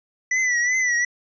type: tone with vibrato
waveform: square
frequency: 1975.5 Hz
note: B6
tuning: in tune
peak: -19 dBFS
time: 0.31-1.05 s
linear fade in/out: 5 ms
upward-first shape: triangle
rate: 2.7 Hz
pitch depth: 81 cents each way
effects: resampled to 16000 Hz